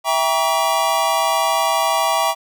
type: chord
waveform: square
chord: E diminished seventh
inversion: none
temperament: just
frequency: 659.3 / 791.1 / 949.3 / 1139.2 Hz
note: E5 / G5 / Bb5 / Db6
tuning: 0 / +16 / +31 / +47 cents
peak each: -22 dBFS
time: 0.04-2.35 s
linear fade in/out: 50 ms
effects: none